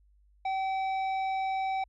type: tone with tanh clipping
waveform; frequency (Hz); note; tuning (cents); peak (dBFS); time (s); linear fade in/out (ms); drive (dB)
triangle; 767; G5; -38; -30; 0.45-1.84; 5; 16
effects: added 50 Hz sine -60 dBFS peak until 1.88 s + low-pass 4000 Hz 12 dB/octave